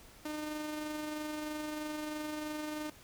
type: tone with amplitude modulation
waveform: sawtooth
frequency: 303.8 Hz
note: D#4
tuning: 41 cents flat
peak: -32 dBFS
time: 0.25-2.9 s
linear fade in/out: 5 ms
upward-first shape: sine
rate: 23.1 Hz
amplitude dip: 30%
effects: pink hiss -57 dBFS RMS until 3.03 s